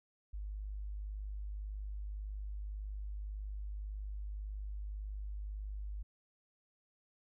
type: tone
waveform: sine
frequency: 50.9 Hz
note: G#1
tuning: 34 cents flat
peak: -39 dBFS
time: 0.33-6.03 s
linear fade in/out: 10 ms
effects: none